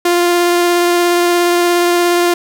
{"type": "tone with vibrato", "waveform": "sawtooth", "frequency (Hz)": 349.2, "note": "F4", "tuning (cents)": 0, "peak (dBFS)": -6, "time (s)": [0.05, 2.34], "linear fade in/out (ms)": 5, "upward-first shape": "triangle", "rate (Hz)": 17, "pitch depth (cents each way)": 11, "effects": []}